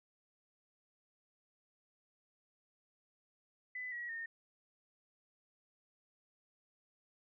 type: tone with pitch steps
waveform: sine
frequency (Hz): 2003 / 1915.9 / 1832.5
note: B6 / A#6 / A#6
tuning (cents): +24 / +47 / -30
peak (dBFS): -40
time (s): 3.75-4.26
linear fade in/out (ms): 5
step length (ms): 170
effects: none

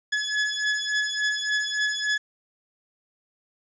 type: beating tone pair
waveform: sawtooth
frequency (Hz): 1700 / 1703.5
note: G#6 / G#6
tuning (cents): +40 / +44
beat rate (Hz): 3.5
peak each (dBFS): -23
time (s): 0.12-2.18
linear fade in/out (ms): 10
effects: resampled to 16000 Hz + 9-bit

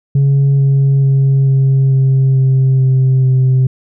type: tone with pitch steps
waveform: sine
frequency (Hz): 138.59 / 137.32 / 136.05 / 134.8 / 133.56 / 132.33 / 131.11 / 129.91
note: C#3 / C#3 / C#3 / C#3 / C3 / C3 / C3 / C3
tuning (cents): 0 / -16 / -32 / -48 / +36 / +20 / +4 / -12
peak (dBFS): -5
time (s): 0.15-3.67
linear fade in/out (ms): 5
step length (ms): 440
effects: tanh soft clip ceiling -6 dBFS

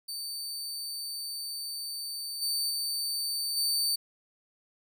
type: tone with level steps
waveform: sawtooth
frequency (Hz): 4573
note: D8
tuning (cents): -47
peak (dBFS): -32 / -25 / -27 / -23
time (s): 0.08-3.96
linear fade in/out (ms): 10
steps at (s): 2.41 / 2.69 / 3.56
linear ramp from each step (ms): 20
effects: none

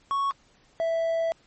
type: tone pair in turn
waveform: triangle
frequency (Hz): 1108.7 / 659.2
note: C#6 / E5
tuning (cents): 0 / 0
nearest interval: major sixth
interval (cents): 900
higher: first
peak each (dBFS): -21 / -21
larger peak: neither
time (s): 0.11-0.31 / 0.8-1.32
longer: second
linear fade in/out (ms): 0
effects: pink hiss -61 dBFS RMS until 1.46 s + MP3 32 kbps

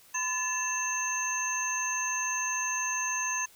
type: tone cluster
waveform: sine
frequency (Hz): 1013 / 1740 / 2667 / 6320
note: B5 / A6 / E7 / G8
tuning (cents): +44 / -20 / +20 / +13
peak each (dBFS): -34 / -36 / -36 / -31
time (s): 0.14-3.46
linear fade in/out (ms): 10
effects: white hiss -57 dBFS RMS until 3.55 s

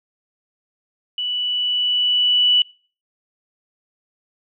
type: tone with level ramp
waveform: sine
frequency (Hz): 2960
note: F#7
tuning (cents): 0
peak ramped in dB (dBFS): -21 to -11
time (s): 1.18-2.62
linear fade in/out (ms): 2
effects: noise-tail reverb RT60 0.4 s tail -24 dB re dry

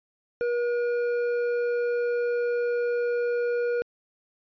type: tone with hard clipping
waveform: triangle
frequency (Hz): 479.9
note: B4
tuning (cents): -50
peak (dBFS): -25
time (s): 0.41-3.82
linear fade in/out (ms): 0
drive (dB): 11
effects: resampled to 11025 Hz

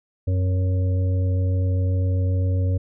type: harmonic tone with a mistuned harmonic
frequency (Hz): 92.5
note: F#2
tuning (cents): 0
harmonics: 1 / 3 / 5 / 6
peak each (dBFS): -18 / -33 / -36 / -36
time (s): 0.27-2.78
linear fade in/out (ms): 10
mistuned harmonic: 3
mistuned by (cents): -48
effects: none

